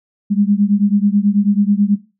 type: beating tone pair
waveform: sine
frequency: 200 / 209.2 Hz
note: G3 / G#3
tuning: +35 / +13 cents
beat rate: 9.2 Hz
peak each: -14 dBFS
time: 0.3-1.96 s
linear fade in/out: 20 ms
effects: noise-tail reverb RT60 0.3 s tail -18 dB re dry